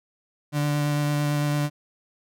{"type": "tone with vibrato", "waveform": "35% pulse", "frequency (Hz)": 146.83, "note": "D3", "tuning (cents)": 0, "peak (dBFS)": -20, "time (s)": [0.52, 1.7], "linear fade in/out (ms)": 50, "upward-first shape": "sine", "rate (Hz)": 8.9, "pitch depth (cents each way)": 11, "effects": []}